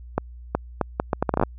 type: accelerating click train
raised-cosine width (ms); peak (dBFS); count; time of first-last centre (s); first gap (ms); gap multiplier
1; -6; 13; 0.18-1.435; 370; 0.71
effects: added 60 Hz sine -38 dBFS peak until 1.58 s